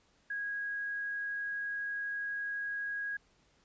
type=tone; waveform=sine; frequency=1648 Hz; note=G#6; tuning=14 cents flat; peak=-34 dBFS; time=0.3-3.17 s; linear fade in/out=5 ms; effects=pink hiss -69 dBFS RMS until 3.64 s + resampled to 16000 Hz